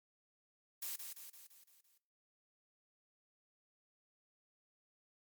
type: noise with echo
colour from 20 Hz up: blue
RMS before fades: -42 dBFS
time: 0.82-0.96 s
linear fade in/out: 5 ms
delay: 170 ms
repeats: 6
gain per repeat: -5 dB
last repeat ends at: 1.98 s
effects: noise-tail reverb RT60 0.6 s tail -21 dB re dry + MP3 96 kbps